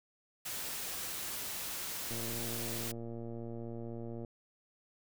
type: noise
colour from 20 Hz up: white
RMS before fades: -40 dBFS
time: 0.45-2.92 s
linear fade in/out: 10 ms
type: click train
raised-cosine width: 2 ms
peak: -31 dBFS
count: 249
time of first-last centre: 2.11-4.248 s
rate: 116 Hz
effects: none